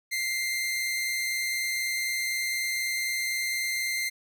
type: tone pair together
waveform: sawtooth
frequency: 1973 / 2097 Hz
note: B6 / C7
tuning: -2 / +3 cents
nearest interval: minor second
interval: 105 cents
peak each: -35 / -24 dBFS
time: 0.11-4.1 s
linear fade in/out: 20 ms
effects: none